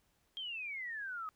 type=exponential sweep; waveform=sine; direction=down; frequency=3243 to 1244.5 Hz; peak=-39 dBFS; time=0.37-1.29 s; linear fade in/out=0 ms; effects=pink hiss -75 dBFS RMS until 1.35 s